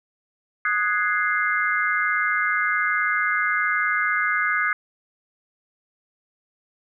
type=chord; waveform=sine; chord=Ab dominant seventh; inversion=second; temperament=equal; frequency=1244.5 / 1480 / 1661.2 / 2093 Hz; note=Eb6 / Gb6 / Ab6 / C7; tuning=0 / 0 / 0 / 0 cents; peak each=-25 dBFS; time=0.65-4.73 s; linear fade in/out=2 ms; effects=none